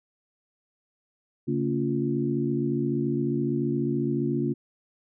sine tone cluster, 140.4 / 227.4 / 281.9 / 350.7 Hz, C#3 / A#3 / C#4 / F4, +22 / -43 / +29 / +7 cents, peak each -29 dBFS, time 1.47-4.54 s, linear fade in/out 20 ms, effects none

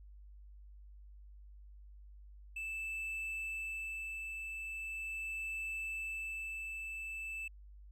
triangle tone with tremolo, 2637 Hz, E7, in tune, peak -36 dBFS, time 2.56-7.48 s, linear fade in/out 5 ms, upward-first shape sine, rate 0.4 Hz, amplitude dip 30%, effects added 50 Hz sine -52 dBFS peak until 7.91 s

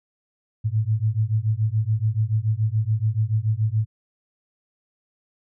sine beating tone pair, 105.8 / 112.8 Hz, G#2 / A2, +33 / +44 cents, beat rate 7 Hz, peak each -22 dBFS, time 0.64-3.86 s, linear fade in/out 20 ms, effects none

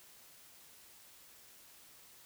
silence, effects white hiss -59 dBFS RMS until 2.25 s

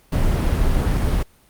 brown noise, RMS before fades -18 dBFS, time 0.12-1.23 s, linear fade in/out 5 ms, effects pink hiss -55 dBFS RMS until 1.49 s + Opus 32 kbps

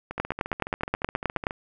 two click trains, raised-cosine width 0.5 ms, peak -9 / -18 dBFS, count 13 / 21, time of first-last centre 0.2-1.468 / 0.11-1.509 s, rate 9.46 / 14.3 Hz, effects none

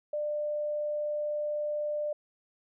sine tone, 596 Hz, D5, 25 cents sharp, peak -29 dBFS, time 0.13-2.13 s, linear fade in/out 5 ms, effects none

